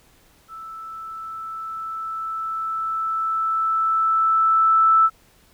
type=tone with level ramp; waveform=sine; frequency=1318.5 Hz; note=E6; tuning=in tune; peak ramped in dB=-34 to -11 dBFS; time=0.48-5.1 s; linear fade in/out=50 ms; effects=pink hiss -56 dBFS RMS until 5.53 s